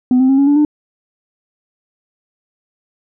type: tone with pitch steps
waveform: sine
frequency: 251.7 / 260.4 / 269.5 / 278.8 / 288.5 / 298.5 Hz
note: B3 / C4 / C#4 / C#4 / D4 / D4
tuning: +33 / -8 / -49 / +10 / -31 / +28 cents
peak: -6 dBFS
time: 0.11-0.65 s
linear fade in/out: 2 ms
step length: 90 ms
effects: tanh soft clip ceiling -6 dBFS